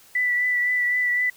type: tone with vibrato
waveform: sine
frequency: 1974 Hz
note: B6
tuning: 1 cent flat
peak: -19 dBFS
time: 0.15-1.3 s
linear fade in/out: 5 ms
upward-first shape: triangle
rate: 3.9 Hz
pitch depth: 23 cents each way
effects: white hiss -52 dBFS RMS until 1.36 s